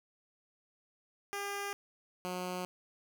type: tone pair in turn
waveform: 10% pulse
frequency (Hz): 402.3 / 181.39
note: G4 / F#3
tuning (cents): +45 / -34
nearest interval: octave + major second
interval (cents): 1379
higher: first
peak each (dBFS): -28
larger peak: neither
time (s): 1.33-1.73 / 2.25-2.65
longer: neither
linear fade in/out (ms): 0
effects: none